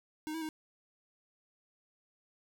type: tone with pitch steps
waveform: square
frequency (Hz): 309.2 / 323.7 / 312.6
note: D#4 / E4 / D#4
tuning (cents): -11 / -31 / +8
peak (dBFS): -37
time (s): 0.27-0.489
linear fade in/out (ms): 0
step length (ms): 73
effects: none